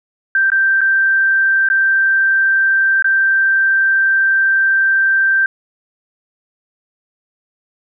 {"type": "tone with dropouts", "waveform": "sine", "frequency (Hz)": 1568, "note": "G6", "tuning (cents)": 0, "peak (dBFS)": -10, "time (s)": [0.35, 5.46], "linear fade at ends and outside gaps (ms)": 2, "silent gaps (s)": [[0.502, 0.518], [0.808, 0.814], [1.688, 1.7], [3.024, 3.044]], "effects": []}